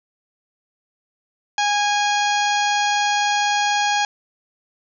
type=harmonic tone with a mistuned harmonic; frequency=823 Hz; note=G#5; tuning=16 cents flat; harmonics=1 / 2 / 3 / 4 / 5 / 6 / 7 / 8; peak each=-19 / -24 / -27 / -27 / -31 / -32 / -33 / -30 dBFS; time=1.58-4.05 s; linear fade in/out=2 ms; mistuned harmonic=5; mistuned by=+43 cents; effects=none